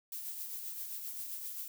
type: noise with tremolo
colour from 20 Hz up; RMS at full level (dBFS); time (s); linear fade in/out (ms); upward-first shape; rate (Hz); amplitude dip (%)
violet; -40; 0.12-1.68; 2; triangle; 7.6; 45
effects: none